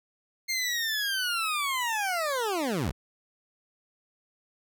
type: linear sweep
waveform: 20% pulse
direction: down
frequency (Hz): 2129 to 44.52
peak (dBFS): -22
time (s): 0.48-2.92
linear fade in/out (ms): 20
effects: none